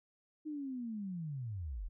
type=linear sweep; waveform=sine; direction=down; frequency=312.1 to 34.65 Hz; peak=-38 dBFS; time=0.45-1.89 s; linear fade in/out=20 ms; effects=none